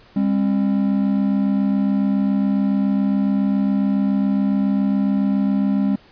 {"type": "tone pair together", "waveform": "triangle", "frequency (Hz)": [200.8, 268], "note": ["G3", "C4"], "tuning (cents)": [42, 42], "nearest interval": "perfect fourth", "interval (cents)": 500, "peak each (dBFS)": [-15, -19], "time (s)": [0.16, 5.96], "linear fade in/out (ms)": 5, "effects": ["pink hiss -50 dBFS RMS until 6.11 s", "resampled to 11025 Hz"]}